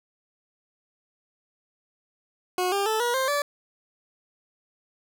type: tone with pitch steps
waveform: 20% pulse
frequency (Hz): 363.9 / 399.1 / 437.8 / 480.2 / 526.7 / 577.7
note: F#4 / G4 / A4 / B4 / C5 / D5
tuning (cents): -29 / +31 / -9 / -49 / +11 / -29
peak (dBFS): -18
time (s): 2.58-3.42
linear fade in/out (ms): 2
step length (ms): 140
effects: none